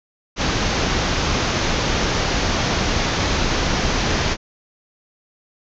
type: low-pass noise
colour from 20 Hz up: pink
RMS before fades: -20 dBFS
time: 0.36-4.37 s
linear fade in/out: 50 ms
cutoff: 6600 Hz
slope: 96 dB/octave
effects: none